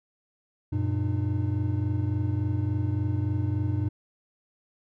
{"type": "tone cluster", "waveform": "triangle", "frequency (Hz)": [94.2, 117.7, 302.6], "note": ["F#2", "A#2", "D#4"], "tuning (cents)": [32, 17, -48], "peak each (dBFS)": [-25, -26, -31], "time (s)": [0.72, 3.89], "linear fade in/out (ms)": 10, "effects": []}